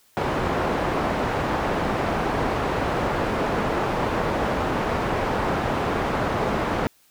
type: low-pass noise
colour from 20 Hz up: white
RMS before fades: -24 dBFS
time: 0.17-6.87 s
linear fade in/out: 0 ms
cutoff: 930 Hz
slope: 12 dB/octave
effects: white hiss -59 dBFS RMS until 7.1 s